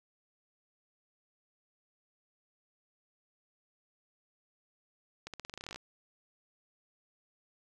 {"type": "accelerating click train", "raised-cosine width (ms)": 0.2, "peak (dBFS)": -25, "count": 15, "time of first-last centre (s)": [5.27, 5.76], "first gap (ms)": 67, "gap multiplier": 0.89, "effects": ["11-bit"]}